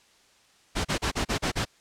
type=noise bursts; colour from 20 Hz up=pink; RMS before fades=-26 dBFS; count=7; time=0.75-1.653 s; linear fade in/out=20 ms; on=99 ms; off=35 ms; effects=white hiss -60 dBFS RMS until 1.8 s + low-pass 7000 Hz 12 dB/octave